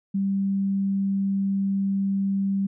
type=tone; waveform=sine; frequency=196 Hz; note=G3; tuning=in tune; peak=-21 dBFS; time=0.14-2.67 s; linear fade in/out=10 ms; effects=none